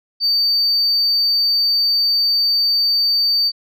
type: tone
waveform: sine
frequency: 4600 Hz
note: D8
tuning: 37 cents flat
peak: -11 dBFS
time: 0.2-3.52 s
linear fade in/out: 50 ms
effects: tanh soft clip ceiling -12 dBFS